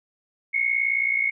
sine tone pair together, 2158 / 2217 Hz, C#7 / C#7, -47 / 0 cents, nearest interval unison, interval 47 cents, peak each -23 dBFS, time 0.53-1.31 s, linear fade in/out 20 ms, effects none

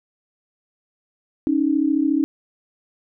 sine tone pair together, 277.6 / 311.6 Hz, C#4 / D#4, +3 / +3 cents, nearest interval major second, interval 200 cents, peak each -19 dBFS, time 1.47-2.24 s, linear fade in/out 0 ms, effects none

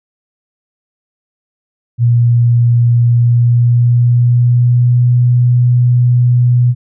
sine tone with pitch glide, 119.2 to 122.69 Hz, A#2 to B2, +39 to -11 cents, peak -6 dBFS, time 1.98-6.75 s, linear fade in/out 50 ms, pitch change +50 cents, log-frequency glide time 3.07-5.13 s, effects none

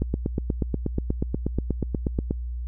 click train, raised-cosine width 3 ms, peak -11 dBFS, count 20, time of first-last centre 0.02-2.309 s, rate 8.3 Hz, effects added 60 Hz sine -28 dBFS peak until 2.67 s

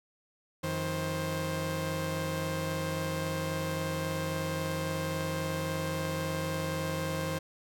sawtooth tone cluster, 91.2 / 158.7 / 527 Hz, F#2 / D#3 / C5, -24 / +35 / +12 cents, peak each -35 / -30 / -31 dBFS, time 0.63-7.39 s, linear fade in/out 10 ms, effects none

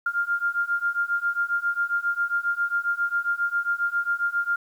sine beating tone pair, 1396.9 / 1404.3 Hz, F6 / F6, 0 / +9 cents, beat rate 7.4 Hz, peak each -26 / -25 dBFS, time 0.06-4.56 s, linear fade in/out 5 ms, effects 9-bit

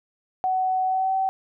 sine tone with pitch glide, 749 to 765.6 Hz, F#5 to G5, +21 to -41 cents, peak -20 dBFS, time 0.44-1.29 s, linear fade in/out 0 ms, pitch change +38 cents, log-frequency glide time 0.84-1.14 s, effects none

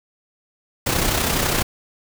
pink noise with amplitude modulation, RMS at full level -18 dBFS, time 0.86-1.63 s, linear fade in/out 10 ms, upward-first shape sine, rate 32 Hz, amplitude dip 50%, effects none

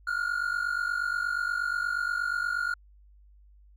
triangle tone pair together, 1396.9 / 1445.3 Hz, F6 / F#6, 0 / -41 cents, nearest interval minor second, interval 59 cents, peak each -28 dBFS, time 0.07-2.74 s, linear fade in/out 5 ms, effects added 50 Hz sine -53 dBFS peak until 3.76 s

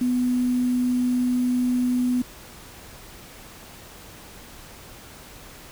sine tone with quantisation, 248.6 Hz, B3, 12 cents sharp, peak -19 dBFS, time 0.01-2.22 s, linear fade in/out 5 ms, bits 7, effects pink hiss -44 dBFS RMS until 5.71 s

